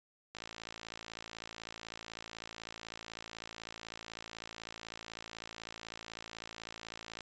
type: click train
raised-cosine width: 0.2 ms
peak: -26 dBFS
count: 385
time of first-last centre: 0.35-7.207 s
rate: 56 Hz
effects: resampled to 16000 Hz